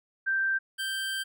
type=tone pair in turn; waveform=sine / 25% pulse; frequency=1568 / 1568 Hz; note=G6 / G6; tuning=0 / 0 cents; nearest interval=unison; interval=0 cents; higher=neither; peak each=-24 / -26 dBFS; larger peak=first; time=0.26-0.59 / 0.78-1.24 s; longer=second; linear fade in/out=20 ms; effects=none